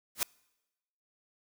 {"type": "noise with exponential growth", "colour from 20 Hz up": "white", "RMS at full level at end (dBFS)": -24, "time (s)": [0.15, 0.23], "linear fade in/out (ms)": 2, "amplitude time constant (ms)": 17, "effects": ["noise-tail reverb RT60 1.0 s tail -26 dB re dry"]}